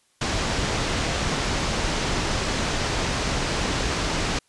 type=low-pass noise; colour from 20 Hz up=pink; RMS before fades=-25 dBFS; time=0.21-4.39 s; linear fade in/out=5 ms; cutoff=7000 Hz; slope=24 dB/octave; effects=white hiss -64 dBFS RMS until 4.48 s + resampled to 24000 Hz